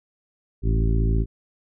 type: harmonic tone with a mistuned harmonic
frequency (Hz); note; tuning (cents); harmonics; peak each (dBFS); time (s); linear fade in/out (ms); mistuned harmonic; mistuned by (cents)
55; A1; 0; 1 / 2 / 3 / 4 / 5 / 6 / 7; -19 / -24 / -29 / -33 / -33 / -36 / -33; 0.62-1.26; 50; 1; -110
effects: none